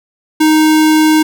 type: tone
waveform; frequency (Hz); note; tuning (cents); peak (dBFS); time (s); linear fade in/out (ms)
square; 311.1; D#4; 0; -7; 0.4-1.23; 10
effects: none